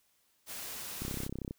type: noise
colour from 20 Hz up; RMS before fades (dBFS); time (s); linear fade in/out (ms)
white; -42; 0.46-1.29; 50
type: click train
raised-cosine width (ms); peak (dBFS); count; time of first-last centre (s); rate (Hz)
3; -25; 17; 1.02-1.509; 32.7
effects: white hiss -72 dBFS RMS until 1.58 s